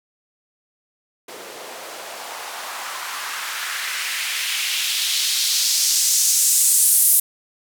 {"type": "noise with band-pass filter sweep", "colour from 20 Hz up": "blue", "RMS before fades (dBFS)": -21, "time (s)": [1.28, 7.2], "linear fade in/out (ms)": 5, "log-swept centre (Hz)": [410, 11000], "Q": 1.7, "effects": []}